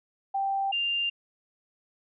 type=tone pair in turn; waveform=sine; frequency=784 / 2794 Hz; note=G5 / F7; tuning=0 / 0 cents; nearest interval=octave + minor seventh; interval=2200 cents; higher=second; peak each=-25 dBFS; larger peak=neither; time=0.34-0.72 / 0.72-1.1 s; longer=neither; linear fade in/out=10 ms; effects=none